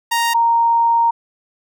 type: tone pair in turn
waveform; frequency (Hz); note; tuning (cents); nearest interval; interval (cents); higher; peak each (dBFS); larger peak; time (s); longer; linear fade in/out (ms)
sawtooth / sine; 932.3 / 929; A#5 / A#5; 0 / -6; unison; 6; first; -11; neither; 0.11-0.34 / 0.34-1.11; second; 10
effects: none